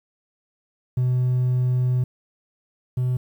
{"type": "tone pair in turn", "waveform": "triangle", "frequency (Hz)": [126, 126], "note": ["B2", "B2"], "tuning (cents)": [35, 35], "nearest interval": "unison", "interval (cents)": 0, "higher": "neither", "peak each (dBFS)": [-15, -17], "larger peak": "first", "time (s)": [[0.97, 2.04], [2.97, 3.17]], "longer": "first", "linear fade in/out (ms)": 5, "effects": ["tanh soft clip ceiling -12 dBFS", "9-bit"]}